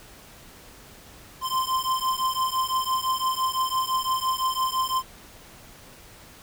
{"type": "beating tone pair", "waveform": "square", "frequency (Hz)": [1037, 1042.9], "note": ["C6", "C6"], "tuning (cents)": [-16, -6], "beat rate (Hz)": 5.9, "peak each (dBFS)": -27, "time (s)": [1.41, 5.03], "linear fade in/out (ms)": 50, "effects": ["pink hiss -48 dBFS RMS until 6.42 s"]}